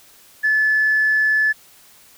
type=tone; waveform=sine; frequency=1731 Hz; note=A6; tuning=29 cents flat; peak=-13 dBFS; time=0.43-1.53 s; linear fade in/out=20 ms; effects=tanh soft clip ceiling -9 dBFS + white hiss -49 dBFS RMS until 2.17 s